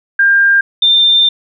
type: tone pair in turn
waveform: sine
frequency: 1600 / 3592 Hz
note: G6 / A7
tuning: +35 / +35 cents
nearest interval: octave + major second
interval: 1400 cents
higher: second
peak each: -6 dBFS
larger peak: neither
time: 0.19-0.61 / 0.82-1.29 s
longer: second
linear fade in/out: 5 ms
effects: none